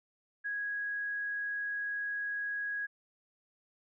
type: tone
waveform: sine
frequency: 1657 Hz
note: G#6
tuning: 4 cents flat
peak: -33 dBFS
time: 0.44-2.87 s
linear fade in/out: 20 ms
effects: none